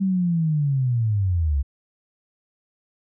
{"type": "linear sweep", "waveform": "sine", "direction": "down", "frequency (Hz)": [196, 65.41], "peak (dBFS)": -18, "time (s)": [0, 1.63], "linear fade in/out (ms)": 20, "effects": []}